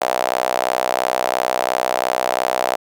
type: tone with high-pass filter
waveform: sawtooth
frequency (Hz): 62.9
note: B1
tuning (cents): +32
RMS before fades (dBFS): -20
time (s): 0.01-2.76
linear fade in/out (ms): 5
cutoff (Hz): 670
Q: 3.5
effects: none